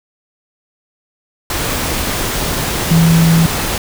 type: tone in noise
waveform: sine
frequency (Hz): 164.81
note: E3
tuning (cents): 0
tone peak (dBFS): -7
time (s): 2.91-3.46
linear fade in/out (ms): 2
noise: pink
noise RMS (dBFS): -18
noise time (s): 1.5-3.78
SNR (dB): +8
effects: none